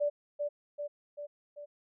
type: tone with echo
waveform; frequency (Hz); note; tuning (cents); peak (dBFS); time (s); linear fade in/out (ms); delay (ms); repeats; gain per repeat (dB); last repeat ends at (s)
sine; 584; D5; -10; -26; 0-0.1; 20; 390; 4; -4; 1.66
effects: none